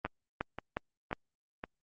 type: two click trains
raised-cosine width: 0.5 ms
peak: -23 / -17 dBFS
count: 4 / 4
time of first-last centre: 0.06-1.639 / 0.05-1.129 s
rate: 1.9 / 2.78 Hz
effects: Opus 32 kbps